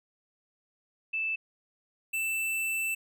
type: tone pair in turn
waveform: sine / square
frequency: 2637 / 2657 Hz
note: E7 / E7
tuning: 0 / +13 cents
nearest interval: unison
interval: 13 cents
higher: second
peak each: -28 / -29 dBFS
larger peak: first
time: 1.13-1.36 / 2.13-2.95 s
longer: second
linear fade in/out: 10 ms
effects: none